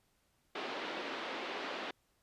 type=band-pass noise; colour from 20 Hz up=pink; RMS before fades=-41 dBFS; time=0.55-1.91 s; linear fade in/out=5 ms; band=290 to 3800 Hz; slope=24 dB/octave; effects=pink hiss -75 dBFS RMS until 2.22 s + resampled to 32000 Hz